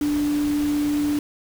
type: tone in noise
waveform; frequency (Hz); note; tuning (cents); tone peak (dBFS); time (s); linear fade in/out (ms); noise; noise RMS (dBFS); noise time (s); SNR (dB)
sine; 293.7; D4; 0; -19; 0.01-1.19; 2; pink; -35; 0.01-1.19; +13
effects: none